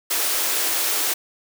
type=high-pass noise; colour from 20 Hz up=white; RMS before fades=-22 dBFS; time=0.1-1.14 s; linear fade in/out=10 ms; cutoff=290 Hz; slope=48 dB/octave; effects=none